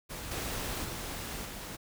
pink noise with level steps, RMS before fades -41 / -36 / -39 / -42 dBFS, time 0.09-1.77 s, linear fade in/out 20 ms, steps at 0.31 / 0.84 / 1.45 s, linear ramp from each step 5 ms, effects none

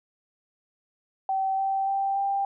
sine tone with pitch steps, 770 / 777.1 / 784.4 / 791.6 Hz, G5 / G5 / G5 / G5, -31 / -15 / +1 / +17 cents, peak -23 dBFS, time 1.29-2.45 s, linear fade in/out 2 ms, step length 290 ms, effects none

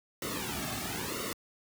pink noise with flanger, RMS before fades -36 dBFS, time 0.22-1.33 s, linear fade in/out 2 ms, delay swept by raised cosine 1.2 to 2.1 ms, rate 1 Hz, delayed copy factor -0.9, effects high-pass 60 Hz 12 dB/octave

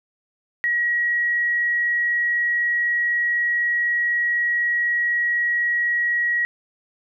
sine tone, 1908 Hz, A#6, 40 cents sharp, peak -18 dBFS, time 0.64-6.45 s, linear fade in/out 0 ms, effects none

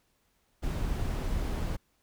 brown noise, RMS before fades -31 dBFS, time 0.62-1.77 s, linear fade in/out 20 ms, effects pink hiss -72 dBFS RMS until 2.02 s

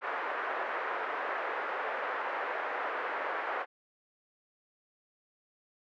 white band-pass noise, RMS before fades -35 dBFS, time 0.01-3.66 s, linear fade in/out 50 ms, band 430 to 1700 Hz, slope 24 dB/octave, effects none

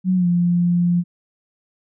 sine tone with pitch glide, 185 to 174.62 Hz, F#3 to F3, 0 to 0 cents, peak -14 dBFS, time 0.04-1.04 s, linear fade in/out 50 ms, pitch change -100 cents, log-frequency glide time 0.15-0.27 s, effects none

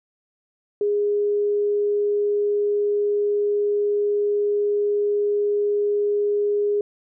sine tone, 411.9 Hz, G#4, 14 cents flat, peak -18 dBFS, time 0.81-6.81 s, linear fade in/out 2 ms, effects none

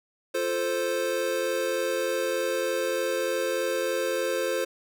square chord, F major, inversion none, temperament equal, 349.2 / 440 / 523.3 Hz, F4 / A4 / C5, 0 / 0 / 0 cents, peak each -33 / -32 / -28 dBFS, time 0.34-4.65 s, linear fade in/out 10 ms, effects none

